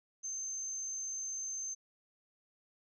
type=tone; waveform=sine; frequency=6272 Hz; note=G8; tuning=in tune; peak=-37 dBFS; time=0.23-1.75 s; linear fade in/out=20 ms; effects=none